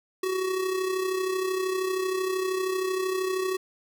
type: tone with amplitude modulation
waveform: square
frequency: 374.8 Hz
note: F#4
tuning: 22 cents sharp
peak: -24 dBFS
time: 0.23-3.57 s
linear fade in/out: 5 ms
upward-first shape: sine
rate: 32.9 Hz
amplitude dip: 50%
effects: none